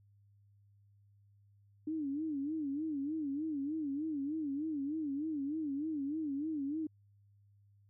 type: tone with vibrato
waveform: sine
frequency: 296.1 Hz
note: D4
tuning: 14 cents sharp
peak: -34 dBFS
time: 1.87-6.87 s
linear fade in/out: 5 ms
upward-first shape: sine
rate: 3.3 Hz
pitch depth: 140 cents each way
effects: added 101 Hz sine -63 dBFS peak until 7.89 s